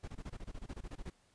brown noise bursts, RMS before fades -43 dBFS, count 15, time 0.03-1.102 s, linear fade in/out 10 ms, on 50 ms, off 23 ms, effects pink hiss -70 dBFS RMS until 1.34 s + resampled to 22050 Hz

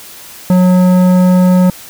triangle tone with tanh clipping, 182.2 Hz, F#3, 26 cents flat, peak -7 dBFS, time 0.5-1.7 s, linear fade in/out 2 ms, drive 17 dB, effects white hiss -33 dBFS RMS until 1.89 s

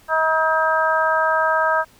harmonic tone, 318.2 Hz, D#4, 39 cents sharp, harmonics 2 / 3 / 4 / 5, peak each -21 / -21 / -21 / -21 dBFS, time 0.08-1.85 s, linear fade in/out 50 ms, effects pink hiss -52 dBFS RMS until 1.99 s

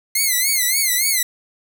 5% pulse tone with vibrato, 2092 Hz, C7, 1 cent flat, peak -6 dBFS, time 0.15-1.23 s, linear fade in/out 5 ms, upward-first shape sine, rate 3.5 Hz, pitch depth 120 cents each way, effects none

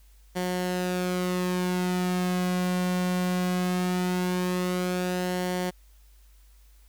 sawtooth tone with flanger, 181 Hz, F#3, 38 cents flat, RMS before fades -27 dBFS, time 0.35-5.71 s, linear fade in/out 20 ms, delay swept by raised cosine 0.78 to 2.38 ms, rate 0.19 Hz, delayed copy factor -0.5, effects added 50 Hz sine -52 dBFS peak until 6.88 s + white hiss -64 dBFS RMS until 6.88 s

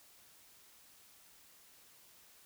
silence, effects white hiss -62 dBFS RMS until 2.45 s

